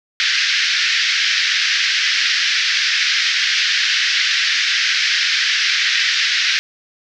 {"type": "band-pass noise", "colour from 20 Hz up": "pink", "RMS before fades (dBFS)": -17, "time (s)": [0.2, 6.59], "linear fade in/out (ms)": 0, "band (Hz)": [1600, 5600], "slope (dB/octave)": 48, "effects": []}